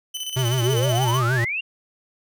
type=tone with tremolo; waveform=sawtooth; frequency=3024 Hz; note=F#7; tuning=37 cents sharp; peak=-23 dBFS; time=0.14-1.2 s; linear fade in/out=10 ms; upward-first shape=square; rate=16 Hz; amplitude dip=55%
type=tone with vibrato; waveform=square; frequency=123.47 Hz; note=B2; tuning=in tune; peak=-20 dBFS; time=0.36-1.45 s; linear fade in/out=10 ms; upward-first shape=sine; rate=6.4 Hz; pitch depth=110 cents each way
type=exponential sweep; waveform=sine; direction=up; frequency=337.7 to 2852 Hz; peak=-23 dBFS; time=0.62-1.61 s; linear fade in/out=10 ms
effects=none